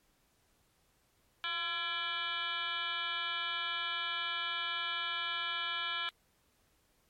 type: tone with frequency modulation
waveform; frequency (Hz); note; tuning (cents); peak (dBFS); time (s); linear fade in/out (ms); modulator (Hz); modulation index
sine; 2349; D7; 0; -33; 1.44-6.09; 0; 331; 3.8
effects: pink hiss -72 dBFS RMS until 7.09 s + MP3 64 kbps